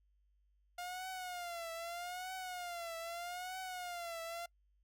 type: tone with vibrato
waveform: sawtooth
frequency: 705 Hz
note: F5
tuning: 16 cents sharp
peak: -38 dBFS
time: 0.78-4.46 s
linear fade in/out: 5 ms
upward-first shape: triangle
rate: 0.8 Hz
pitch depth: 120 cents each way
effects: noise-tail reverb RT60 0.1 s tail -24 dB re dry + added 50 Hz sine -70 dBFS peak until 4.83 s